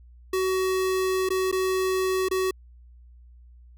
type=tone with dropouts; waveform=square; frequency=375.5 Hz; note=F#4; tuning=26 cents sharp; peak=-23 dBFS; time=0.33-2.51 s; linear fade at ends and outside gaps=5 ms; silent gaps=1.29-1.303 / 1.515-1.525 / 2.286-2.311 s; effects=added 60 Hz sine -47 dBFS peak until 3.77 s